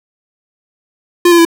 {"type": "tone with pitch steps", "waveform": "square", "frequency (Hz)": [350, 342, 334.2], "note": ["F4", "F4", "E4"], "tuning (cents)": [4, -36, 24], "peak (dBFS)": -5, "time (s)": [1.25, 1.451], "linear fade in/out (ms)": 5, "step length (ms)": 67, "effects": []}